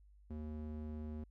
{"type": "tone with band-pass filter", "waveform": "square", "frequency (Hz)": 76.4, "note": "D#2", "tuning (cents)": -31, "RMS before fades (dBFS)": -44, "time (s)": [0.3, 1.24], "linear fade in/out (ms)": 5, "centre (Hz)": 190, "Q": 1.1, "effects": ["added 50 Hz sine -60 dBFS peak until 1.3 s"]}